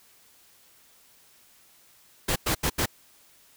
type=noise bursts at uneven times; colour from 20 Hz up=pink; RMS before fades=-25 dBFS; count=4; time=2.28-2.36 / 2.46-2.55 / 2.63-2.7 / 2.78-2.86 s; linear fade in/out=10 ms; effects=white hiss -58 dBFS RMS until 3.56 s